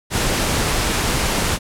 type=noise; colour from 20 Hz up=pink; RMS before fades=-19 dBFS; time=0.1-1.59 s; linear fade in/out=50 ms; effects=low-pass 11000 Hz 12 dB/octave